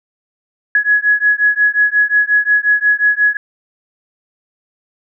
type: beating tone pair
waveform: sine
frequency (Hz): 1678 / 1683.6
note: G#6 / G#6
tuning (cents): +17 / +23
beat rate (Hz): 5.6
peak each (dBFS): -13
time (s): 0.75-3.37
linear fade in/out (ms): 2
effects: none